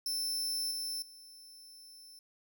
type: tone with level steps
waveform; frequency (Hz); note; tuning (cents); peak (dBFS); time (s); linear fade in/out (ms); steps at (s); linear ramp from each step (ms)
sawtooth; 5320; E8; +15; -30 / -33 / -49; 0.06-2.19; 2; 0.71 / 1.02; 2
effects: none